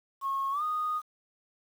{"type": "tone with pitch glide", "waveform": "sine", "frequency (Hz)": [1089, 1236.6], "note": ["C#6", "D#6"], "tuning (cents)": [-31, -11], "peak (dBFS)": -27, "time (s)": [0.21, 1.02], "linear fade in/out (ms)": 50, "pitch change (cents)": 220, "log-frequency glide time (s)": [0.51, 0.63], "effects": ["tanh soft clip ceiling -23 dBFS", "9-bit"]}